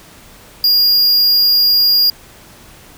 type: tone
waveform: square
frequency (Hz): 4834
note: D8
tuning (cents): +49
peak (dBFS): -9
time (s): 0.64-2.1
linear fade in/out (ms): 2
effects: pink hiss -41 dBFS RMS until 2.97 s

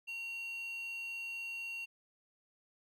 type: tone with high-pass filter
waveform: square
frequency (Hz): 916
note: A#5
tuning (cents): -31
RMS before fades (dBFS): -42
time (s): 0.07-1.86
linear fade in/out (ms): 20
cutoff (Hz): 2800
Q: 8.9
effects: none

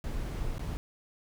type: noise with dropouts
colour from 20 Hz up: brown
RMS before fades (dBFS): -34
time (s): 0.04-0.77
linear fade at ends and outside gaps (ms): 0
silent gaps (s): 0.581-0.594
effects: none

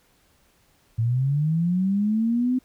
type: linear sweep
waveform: sine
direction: up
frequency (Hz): 110 to 258.2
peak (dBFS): -19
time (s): 0.98-2.59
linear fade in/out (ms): 10
effects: pink hiss -62 dBFS RMS until 2.64 s

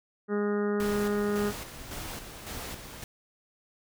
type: harmonic tone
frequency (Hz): 206.2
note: G#3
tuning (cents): -12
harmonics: 1 / 2 / 3 / 4 / 5 / 6 / 7 / 8 / 9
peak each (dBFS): -29 / -28 / -43 / -44 / -48 / -40 / -42 / -49 / -46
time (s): 0.28-1.53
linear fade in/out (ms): 50
type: noise with tremolo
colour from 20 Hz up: pink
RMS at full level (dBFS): -38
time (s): 0.8-3.04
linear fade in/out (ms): 0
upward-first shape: square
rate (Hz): 1.8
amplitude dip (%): 50
effects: none

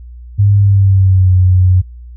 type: tone with pitch glide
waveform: sine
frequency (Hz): 101.3 to 91.83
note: G#2 to F#2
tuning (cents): -43 to -13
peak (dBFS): -5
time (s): 0.38-1.82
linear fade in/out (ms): 20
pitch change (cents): -170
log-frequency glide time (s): 0.57-1.33
effects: added 60 Hz sine -29 dBFS peak until 2.16 s

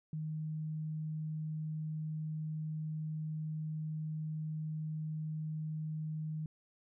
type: tone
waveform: sine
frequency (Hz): 155.56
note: D#3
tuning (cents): 0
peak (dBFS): -36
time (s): 0.13-6.46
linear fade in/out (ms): 2
effects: none

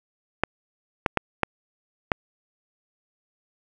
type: clicks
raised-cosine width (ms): 0.5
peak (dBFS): -4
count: 5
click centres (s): 0.436 / 1.062 / 1.173 / 1.433 / 2.118
effects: none

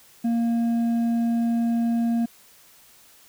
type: tone with hard clipping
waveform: sine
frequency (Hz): 232.8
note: A#3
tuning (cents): -2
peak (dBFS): -21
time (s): 0.24-2.26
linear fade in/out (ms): 10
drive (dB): 4
effects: white hiss -53 dBFS RMS until 3.28 s

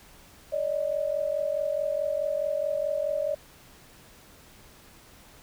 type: tone pair together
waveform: sine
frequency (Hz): 572.3 / 617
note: D5 / D#5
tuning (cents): -45 / -15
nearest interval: minor second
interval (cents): 130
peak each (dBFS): -28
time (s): 0.52-3.35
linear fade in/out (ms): 10
effects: pink hiss -53 dBFS RMS until 5.42 s

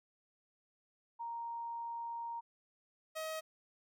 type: tone pair in turn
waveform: sine / sawtooth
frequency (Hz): 932.3 / 633.2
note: A#5 / D#5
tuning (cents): 0 / +30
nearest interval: perfect fifth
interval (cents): 670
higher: first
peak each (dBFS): -39 / -35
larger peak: second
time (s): 1.19-2.41 / 3.15-3.41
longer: first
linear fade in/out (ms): 20
effects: none

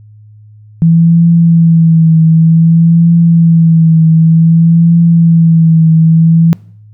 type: tone with vibrato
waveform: sine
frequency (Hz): 164.81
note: E3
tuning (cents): 0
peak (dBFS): -3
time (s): 0.82-6.53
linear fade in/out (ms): 0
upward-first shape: triangle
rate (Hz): 0.54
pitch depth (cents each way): 43
effects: noise-tail reverb RT60 0.6 s tail -23 dB re dry + added 106 Hz sine -34 dBFS peak until 6.93 s

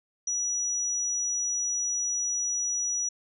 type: tone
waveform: sine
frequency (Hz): 5850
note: F#8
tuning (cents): -21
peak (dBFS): -26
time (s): 0.27-3.09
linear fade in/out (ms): 5
effects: none

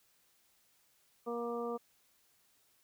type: harmonic tone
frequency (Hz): 236.4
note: A#3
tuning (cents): +24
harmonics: 1 / 2 / 3 / 4 / 5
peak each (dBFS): -42 / -37 / -45 / -49 / -44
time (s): 1.26-1.78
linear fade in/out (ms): 20
effects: white hiss -71 dBFS RMS until 2.83 s

